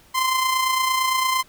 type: tone with amplitude modulation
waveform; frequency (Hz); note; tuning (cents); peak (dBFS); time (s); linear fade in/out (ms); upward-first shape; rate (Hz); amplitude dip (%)
sawtooth; 1038; C6; -14; -13; 0.14-1.43; 20; sine; 28.8; 45
effects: pink hiss -53 dBFS RMS until 1.48 s